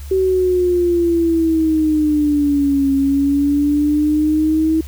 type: exponential two-way sweep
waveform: sine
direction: down then up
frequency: 382.1 to 272.9 to 320.7 Hz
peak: -12 dBFS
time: 0.11-4.81 s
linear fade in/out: 5 ms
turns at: 2.93 s
effects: added 71 Hz sine -28 dBFS peak until 4.87 s + white hiss -43 dBFS RMS until 4.87 s